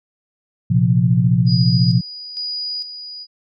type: chord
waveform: sine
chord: Bb suspended second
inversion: none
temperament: equal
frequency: 116.54 / 130.81 / 174.61 Hz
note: Bb2 / C3 / F3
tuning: 0 / 0 / 0 cents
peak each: -16 dBFS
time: 0.7-2.01 s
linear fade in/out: 10 ms
type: tone with tremolo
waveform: sine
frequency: 4911 Hz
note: D#8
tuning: 23 cents flat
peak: -22 dBFS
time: 1.46-3.27 s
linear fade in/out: 50 ms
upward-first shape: square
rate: 1.1 Hz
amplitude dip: 60%
effects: none